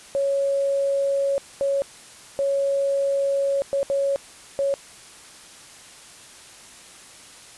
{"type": "tone bursts at uneven times", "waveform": "sine", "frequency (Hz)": 554.4, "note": "C#5", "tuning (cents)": 0, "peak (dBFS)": -19, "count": 6, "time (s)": [[0.15, 1.38], [1.61, 1.82], [2.39, 3.62], [3.73, 3.83], [3.9, 4.16], [4.59, 4.74]], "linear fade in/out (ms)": 0, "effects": ["white hiss -45 dBFS RMS until 7.57 s", "resampled to 24000 Hz"]}